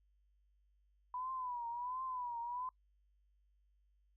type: tone with vibrato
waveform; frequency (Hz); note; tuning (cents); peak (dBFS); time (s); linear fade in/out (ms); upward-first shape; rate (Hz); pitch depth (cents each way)
sine; 987.8; B5; 0; -39; 1.14-2.69; 2; triangle; 1.4; 110
effects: noise-tail reverb RT60 0.1 s tail -24 dB re dry + added 50 Hz sine -70 dBFS peak until 4.16 s